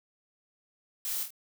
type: noise with echo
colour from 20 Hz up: blue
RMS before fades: -34 dBFS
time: 1.05-1.23 s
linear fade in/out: 0 ms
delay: 25 ms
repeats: 3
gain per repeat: -5 dB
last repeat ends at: 1.305 s
effects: none